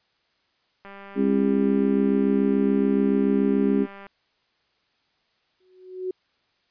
click train, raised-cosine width 0.5 ms, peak -28 dBFS, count 638, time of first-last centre 0.85-4.067 s, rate 198 Hz
harmonic tone, 67 Hz, C2, 42 cents sharp, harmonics 3 / 4 / 5 / 6, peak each -22 / -22 / -31 / -24 dBFS, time 1.15-3.87 s, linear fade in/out 50 ms
sine tone with exponential growth, 370 Hz, F#4, in tune, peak -23 dBFS, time 5.6-6.11 s, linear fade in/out 5 ms, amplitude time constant 110 ms
effects white hiss -68 dBFS RMS until 6.7 s + resampled to 11025 Hz

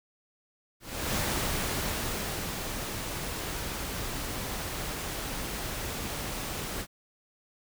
pink noise with ADSR envelope, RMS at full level -29 dBFS, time 0.8-6.87 s, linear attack 360 ms, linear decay 1400 ms, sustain -6 dB, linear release 61 ms, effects none

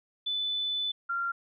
sine tone pair in turn, 3498 / 1383 Hz, A7 / F6, -11 / -17 cents, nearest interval octave + major third, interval 1606 cents, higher first, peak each -28 dBFS, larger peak neither, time 0.26-0.92 / 1.09-1.32 s, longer first, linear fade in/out 10 ms, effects none

